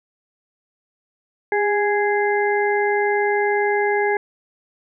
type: harmonic tone with a mistuned harmonic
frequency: 415.3 Hz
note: G#4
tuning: in tune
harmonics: 1 / 2 / 4 / 5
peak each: -19 / -22 / -25 / -26 dBFS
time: 1.52-4.17 s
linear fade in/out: 2 ms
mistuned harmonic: 1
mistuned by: -28 cents
effects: none